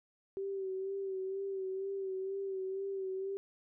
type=tone with vibrato; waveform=sine; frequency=385.6 Hz; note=G4; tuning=28 cents flat; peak=-35 dBFS; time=0.37-3.37 s; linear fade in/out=0 ms; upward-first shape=sine; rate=2.1 Hz; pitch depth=37 cents each way; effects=none